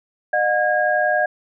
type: tone cluster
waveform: sine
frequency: 610 / 721 / 1634 Hz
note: D#5 / F#5 / G#6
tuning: -34 / -45 / -29 cents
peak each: -20 dBFS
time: 0.33-1.26 s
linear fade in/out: 5 ms
effects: none